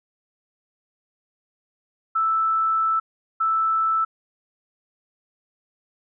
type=tone bursts at uneven times; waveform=sine; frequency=1318.5 Hz; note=E6; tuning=in tune; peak=-18 dBFS; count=2; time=2.15-3 / 3.4-4.05 s; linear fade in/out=10 ms; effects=none